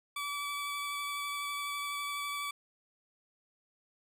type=tone with vibrato; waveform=20% pulse; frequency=1150 Hz; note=D6; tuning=37 cents flat; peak=-30 dBFS; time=0.16-2.51 s; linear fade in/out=5 ms; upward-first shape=sine; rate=12 Hz; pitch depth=10 cents each way; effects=none